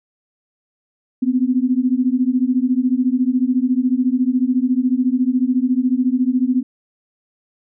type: beating tone pair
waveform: sine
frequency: 246.9 / 260.9 Hz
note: B3 / C4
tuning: 0 / -5 cents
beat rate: 14 Hz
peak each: -17 dBFS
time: 1.22-6.63 s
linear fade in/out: 10 ms
effects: none